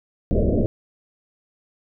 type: low-pass noise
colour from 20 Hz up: pink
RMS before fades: -19 dBFS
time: 0.31-0.66 s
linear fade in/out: 0 ms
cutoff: 640 Hz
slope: 96 dB/octave
effects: none